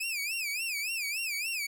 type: tone with vibrato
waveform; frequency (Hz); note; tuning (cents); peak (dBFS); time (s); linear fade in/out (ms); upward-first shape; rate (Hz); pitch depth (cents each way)
sawtooth; 2489; D#7; 0; -28; 0-1.67; 10; sine; 3.5; 180
effects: none